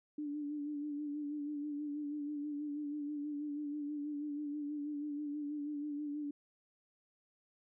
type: tone with vibrato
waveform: sine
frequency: 293.7 Hz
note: D4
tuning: in tune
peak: -37 dBFS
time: 0.18-6.31 s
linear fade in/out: 5 ms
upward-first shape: sine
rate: 6.2 Hz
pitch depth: 40 cents each way
effects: none